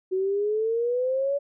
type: exponential sweep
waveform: sine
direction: up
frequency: 370 to 572 Hz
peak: -22 dBFS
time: 0.11-1.39 s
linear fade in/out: 20 ms
effects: none